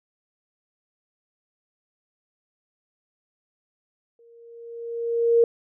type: tone with exponential growth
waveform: sine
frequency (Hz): 466.2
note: A#4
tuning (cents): 0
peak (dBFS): -12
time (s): 4.19-5.44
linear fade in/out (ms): 2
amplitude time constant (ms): 270
effects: none